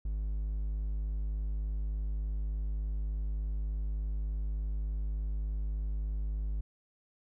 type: tone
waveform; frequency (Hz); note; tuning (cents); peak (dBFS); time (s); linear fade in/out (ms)
triangle; 51.7; G#1; -7; -29; 0.05-6.61; 5
effects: none